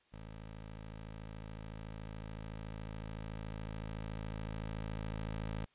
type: tone with level ramp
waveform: 15% pulse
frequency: 53.8 Hz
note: A1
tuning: 38 cents flat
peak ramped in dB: -41 to -31 dBFS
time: 0.12-5.66 s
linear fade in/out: 20 ms
effects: white hiss -71 dBFS RMS until 5.74 s + resampled to 8000 Hz